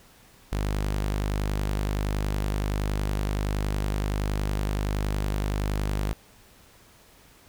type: tone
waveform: sawtooth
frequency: 50.7 Hz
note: G#1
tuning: 41 cents flat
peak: -21 dBFS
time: 0.52-6.13 s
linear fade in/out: 0 ms
effects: pink hiss -55 dBFS RMS until 7.48 s